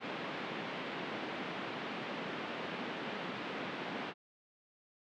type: band-pass noise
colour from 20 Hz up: pink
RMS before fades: -41 dBFS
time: 0-4.14 s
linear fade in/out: 50 ms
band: 180 to 3300 Hz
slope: 24 dB/octave
effects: none

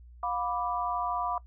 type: chord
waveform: sine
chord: B diminished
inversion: second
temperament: equal with one note detuned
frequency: 711.9 / 987.8 / 1174.7 Hz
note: F5 / B5 / D6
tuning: +33 / 0 / 0 cents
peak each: -33 dBFS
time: 0.23-1.38 s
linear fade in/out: 2 ms
effects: noise-tail reverb RT60 0.1 s tail -20 dB re dry + added 60 Hz sine -48 dBFS peak until 1.46 s

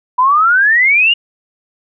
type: exponential sweep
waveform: sine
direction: up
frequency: 980 to 2894 Hz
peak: -7 dBFS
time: 0.18-1.14 s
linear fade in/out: 10 ms
effects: none

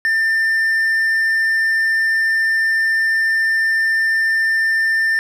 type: tone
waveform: triangle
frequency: 1793 Hz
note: A6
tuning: 32 cents sharp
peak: -12 dBFS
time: 0.05-5.19 s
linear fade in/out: 0 ms
effects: none

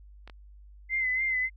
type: clicks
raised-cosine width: 0.3 ms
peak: -30 dBFS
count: 2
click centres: 0.276 / 0.298 s
type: tone with vibrato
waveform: sine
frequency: 2055 Hz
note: C7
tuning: 32 cents flat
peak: -25 dBFS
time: 0.89-1.5 s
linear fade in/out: 50 ms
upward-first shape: sine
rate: 3.5 Hz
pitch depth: 44 cents each way
effects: added 50 Hz sine -48 dBFS peak until 1.56 s

